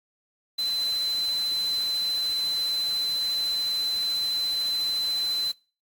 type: tone in noise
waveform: sine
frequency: 4043 Hz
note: B7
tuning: 40 cents sharp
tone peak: -24 dBFS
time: 0.58-5.52 s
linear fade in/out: 10 ms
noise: white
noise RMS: -40 dBFS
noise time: 0.58-5.52 s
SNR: +13 dB
effects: noise-tail reverb RT60 0.4 s tail -26 dB re dry + AAC 64 kbps